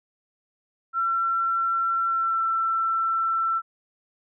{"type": "tone with pitch glide", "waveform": "sine", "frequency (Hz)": [1353, 1339.8], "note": ["E6", "E6"], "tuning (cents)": [45, 28], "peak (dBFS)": -21, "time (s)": [0.93, 3.62], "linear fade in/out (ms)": 50, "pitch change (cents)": -17, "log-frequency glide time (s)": [2.1, 2.42], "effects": []}